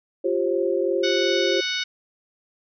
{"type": "chord", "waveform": "sine", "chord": "F suspended second", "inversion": "none", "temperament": "equal with one note detuned", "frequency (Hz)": [349.2, 392, 534.9], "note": ["F4", "G4", "C5"], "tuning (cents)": [0, 0, 38], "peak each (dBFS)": -24, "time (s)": [0.24, 1.61], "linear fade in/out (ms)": 10}
{"type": "harmonic tone", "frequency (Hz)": 740, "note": "F#5", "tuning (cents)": 0, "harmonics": [2, 3, 4, 5, 6, 7, 8], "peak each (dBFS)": [-31, -30, -31, -28, -34, -35, -38], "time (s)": [1.03, 1.84], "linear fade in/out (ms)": 10}
{"effects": []}